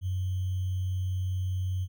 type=tone with sample-and-hold; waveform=sine; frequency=92.5 Hz; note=F#2; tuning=in tune; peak=-27 dBFS; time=0.01-1.88 s; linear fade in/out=50 ms; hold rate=3150 Hz; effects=none